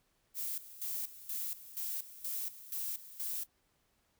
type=noise with tremolo; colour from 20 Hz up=violet; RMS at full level=-38 dBFS; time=0.34-3.47 s; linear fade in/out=50 ms; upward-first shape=square; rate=2.1 Hz; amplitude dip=80%; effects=pink hiss -75 dBFS RMS until 4.19 s